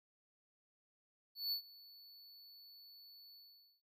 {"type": "tone with ADSR envelope", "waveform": "square", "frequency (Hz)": 4450, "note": "C#8", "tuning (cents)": 6, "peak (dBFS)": -35, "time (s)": [1.35, 3.82], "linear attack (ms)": 170, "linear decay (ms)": 94, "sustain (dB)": -22, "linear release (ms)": 480, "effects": []}